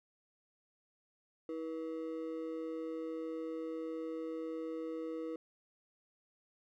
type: ring-modulated tone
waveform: triangle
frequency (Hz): 403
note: G4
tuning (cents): +48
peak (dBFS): -33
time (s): 1.49-5.36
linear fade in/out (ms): 2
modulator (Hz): 80.8
effects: none